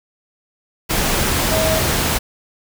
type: tone in noise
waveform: sine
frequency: 638 Hz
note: D#5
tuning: 43 cents sharp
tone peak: -18 dBFS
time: 1.51-1.8 s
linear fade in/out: 20 ms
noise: pink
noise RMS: -18 dBFS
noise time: 0.89-2.19 s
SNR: -3 dB
effects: none